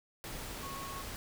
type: tone in noise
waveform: sine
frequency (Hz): 1100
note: C#6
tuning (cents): -14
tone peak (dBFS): -43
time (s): 0.63-1.02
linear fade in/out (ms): 0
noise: pink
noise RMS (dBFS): -43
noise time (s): 0.24-1.16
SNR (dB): -3
effects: none